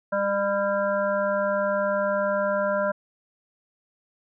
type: harmonic tone with a mistuned harmonic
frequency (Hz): 200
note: G3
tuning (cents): +35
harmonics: 1 / 3 / 5 / 7 / 8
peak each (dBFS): -32 / -23 / -31 / -30 / -34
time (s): 0.12-2.92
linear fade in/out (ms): 10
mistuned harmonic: 7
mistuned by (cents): -23
effects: none